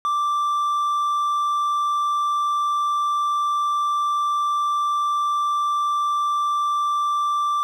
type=tone; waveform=triangle; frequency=1174.7 Hz; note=D6; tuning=in tune; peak=-17 dBFS; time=0.05-7.63 s; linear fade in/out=0 ms; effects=none